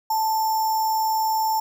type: tone with sample-and-hold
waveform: sine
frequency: 880 Hz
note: A5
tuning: in tune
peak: -19 dBFS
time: 0.1-1.6 s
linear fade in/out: 5 ms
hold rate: 6300 Hz
effects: none